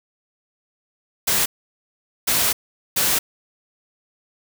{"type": "noise bursts at uneven times", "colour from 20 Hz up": "white", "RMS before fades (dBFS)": -19, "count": 3, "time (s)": [[1.27, 1.46], [2.27, 2.53], [2.96, 3.19]], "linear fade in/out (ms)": 10, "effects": []}